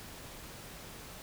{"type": "silence", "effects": ["pink hiss -48 dBFS RMS until 1.22 s"]}